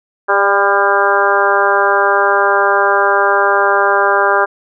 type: harmonic tone with a mistuned harmonic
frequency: 200.1 Hz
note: G3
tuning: 36 cents sharp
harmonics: 2 / 3 / 4 / 5 / 6 / 7 / 8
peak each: -17 / -17 / -17 / -17 / -17 / -17 / -17 dBFS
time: 0.28-4.46 s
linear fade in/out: 20 ms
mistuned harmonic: 3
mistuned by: -23 cents
effects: none